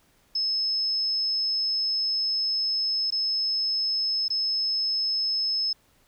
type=tone with dropouts; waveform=sine; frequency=5200 Hz; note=E8; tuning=24 cents flat; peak=-23 dBFS; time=0.35-5.73 s; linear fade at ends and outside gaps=5 ms; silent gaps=3.105-3.122 / 4.282-4.302 s; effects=pink hiss -63 dBFS RMS until 6.07 s